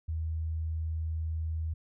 sine tone, 80.1 Hz, E2, 49 cents flat, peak -30 dBFS, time 0.08-1.74 s, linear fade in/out 10 ms, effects none

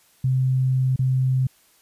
sine tone with dropouts, 130.1 Hz, C3, 9 cents flat, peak -17 dBFS, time 0.24-1.47 s, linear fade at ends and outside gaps 5 ms, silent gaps 0.961-0.991 s, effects white hiss -58 dBFS RMS until 1.81 s + resampled to 32000 Hz

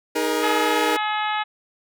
sawtooth chord, D# suspended fourth, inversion none, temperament equal with one note detuned, 311.1 / 415.3 / 474.3 Hz, D#4 / G#4 / A#4, 0 / 0 / +30 cents, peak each -21 / -22 / -20 dBFS, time 0.15-0.97 s, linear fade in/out 10 ms
harmonic tone, 424.8 Hz, G#4, 39 cents sharp, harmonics 2 / 3 / 4 / 5 / 6 / 7 / 8 / 9, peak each -24 / -28 / -30 / -32 / -34 / -35 / -36 / -37 dBFS, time 0.42-1.44 s, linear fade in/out 20 ms
effects none

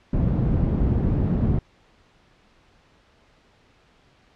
white low-pass noise, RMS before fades -21 dBFS, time 0.13-1.59 s, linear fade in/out 5 ms, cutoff 160 Hz, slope 12 dB/octave, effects pink hiss -58 dBFS RMS until 4.35 s + low-pass 4000 Hz 12 dB/octave

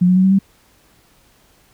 sine tone with pitch steps, 179 / 182.87 / 186.82 / 190.85 / 194.98 Hz, F3 / F#3 / F#3 / G3 / G3, +43 / -20 / +17 / -46 / -9 cents, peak -9 dBFS, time 0.01-0.39 s, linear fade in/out 10 ms, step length 76 ms, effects pink hiss -54 dBFS RMS until 1.73 s

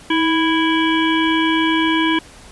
harmonic tone with a mistuned harmonic, 329.6 Hz, E4, in tune, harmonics 1 / 3 / 5 / 7 / 9 / 10, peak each -16 / -21 / -23 / -24 / -26 / -26 dBFS, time 0.1-2.19 s, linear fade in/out 5 ms, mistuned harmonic 1, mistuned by -49 cents, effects pink hiss -42 dBFS RMS until 2.51 s + resampled to 24000 Hz

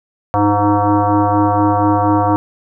sine tone with frequency modulation, 311.1 Hz, D#4, in tune, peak -10 dBFS, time 0.34-2.36 s, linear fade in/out 0 ms, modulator 206 Hz, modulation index 3.9, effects none

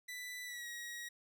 sawtooth tone with pitch glide, 1983 to 1900 Hz, B6 to A#6, +7 to +33 cents, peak -40 dBFS, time 0.08-1.09 s, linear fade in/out 10 ms, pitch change -74 cents, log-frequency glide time 0.44-0.67 s, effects none

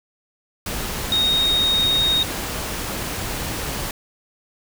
sine tone in noise, 3729 Hz, A#7, in tune, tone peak -16 dBFS, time 1.12-2.23 s, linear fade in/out 2 ms, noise pink, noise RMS -27 dBFS, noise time 0.66-3.91 s, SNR +8 dB, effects none

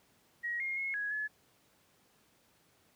sine tone with pitch steps, 1898 / 2135 / 2169 / 1666 / 1710 Hz, A#6 / C7 / C#7 / G#6 / A6, +31 / +34 / -38 / +5 / -50 cents, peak -33 dBFS, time 0.43-1.28 s, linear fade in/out 20 ms, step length 170 ms, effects pink hiss -68 dBFS RMS until 2.95 s + high-pass 100 Hz 12 dB/octave

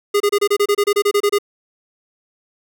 square tone bursts, 409.1 Hz, G#4, 26 cents flat, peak -13 dBFS, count 14, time 0.14-1.386 s, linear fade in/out 10 ms, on 63 ms, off 28 ms, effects none

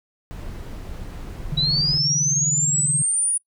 brown noise, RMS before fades -33 dBFS, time 0.31-1.98 s, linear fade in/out 0 ms
sine tone with tremolo, 147.3 Hz, D3, 6 cents sharp, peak -20 dBFS, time 1.52-3.02 s, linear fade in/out 0 ms, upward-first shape sine, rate 19 Hz, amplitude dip 90%
sine linear sweep, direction up, 3870 to 9760 Hz, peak -18 dBFS, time 1.57-3.38 s, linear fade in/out 10 ms
effects noise-tail reverb RT60 0.1 s tail -23 dB re dry

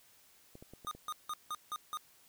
clicks, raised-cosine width 2 ms, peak -37 dBFS, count 5, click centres 0.554 / 0.625 / 0.736 / 0.848 / 0.95 s
square tone bursts, 1229 Hz, D#6, 22 cents flat, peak -37 dBFS, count 6, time 0.87-1.972 s, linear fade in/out 0 ms, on 42 ms, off 170 ms
effects white hiss -64 dBFS RMS until 2.28 s

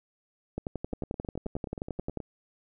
two click trains, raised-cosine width 2 ms, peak -19 / -24 dBFS, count 19 / 13, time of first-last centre 0.58-2.173 / 0.93-2.203 s, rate 11.3 / 9.43 Hz, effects none

